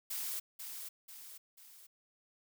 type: noise with echo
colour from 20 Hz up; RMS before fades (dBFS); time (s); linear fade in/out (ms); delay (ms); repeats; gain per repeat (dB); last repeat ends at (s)
blue; -39; 0.1-0.4; 10; 490; 3; -6; 1.87
effects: none